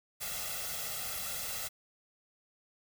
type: noise with comb filter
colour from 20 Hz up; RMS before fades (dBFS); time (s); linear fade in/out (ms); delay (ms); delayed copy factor
white; -38; 0.2-1.69; 20; 1.5; +0.85
effects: none